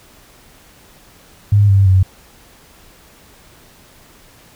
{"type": "tone with pitch steps", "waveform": "sine", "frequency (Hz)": [102.3, 98.08, 94.03], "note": ["G#2", "G2", "F#2"], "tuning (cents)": [-26, 1, 28], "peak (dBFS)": -7, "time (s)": [1.52, 2.03], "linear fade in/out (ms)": 5, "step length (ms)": 170, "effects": ["pink hiss -46 dBFS RMS until 4.55 s"]}